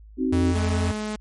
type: chord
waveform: sine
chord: C diminished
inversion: none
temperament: equal with one note detuned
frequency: 261.6 / 311.1 / 374.1 Hz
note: C4 / Eb4 / Gb4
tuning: 0 / 0 / +19 cents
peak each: -22 / -27 / -28 dBFS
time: 0.17-0.55 s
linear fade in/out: 50 ms
type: tone with vibrato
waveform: square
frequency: 87.31 Hz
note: F2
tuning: in tune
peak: -22 dBFS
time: 0.32-0.92 s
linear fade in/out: 10 ms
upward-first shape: sine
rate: 11 Hz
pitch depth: 10 cents each way
type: tone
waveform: sawtooth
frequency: 213 Hz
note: G#3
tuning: 44 cents sharp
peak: -23 dBFS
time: 0.55-1.16 s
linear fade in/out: 5 ms
effects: added 53 Hz sine -43 dBFS peak until 1.2 s + MP3 48 kbps